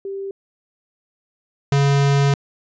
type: tone pair in turn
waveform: sine / square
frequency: 392 / 140.28 Hz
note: G4 / C#3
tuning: 0 / +21 cents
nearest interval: octave + tritone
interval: 1779 cents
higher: first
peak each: -25 / -14 dBFS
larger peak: second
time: 0.05-0.31 / 1.72-2.34 s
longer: second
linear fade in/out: 2 ms
effects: resampled to 16000 Hz